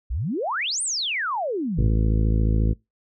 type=exponential two-way sweep; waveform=sine; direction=up then down; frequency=49.77 to 9397 to 98.3 Hz; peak=-23 dBFS; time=0.1-1.88 s; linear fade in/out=10 ms; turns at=0.82 s
type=harmonic tone; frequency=54.2 Hz; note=A1; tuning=25 cents flat; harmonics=1 / 2 / 3 / 4 / 5 / 6 / 7 / 8 / 9; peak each=-19 / -23 / -30 / -29 / -35 / -34 / -39 / -40 / -39 dBFS; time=1.77-2.74 s; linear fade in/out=20 ms
effects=noise-tail reverb RT60 0.2 s tail -24 dB re dry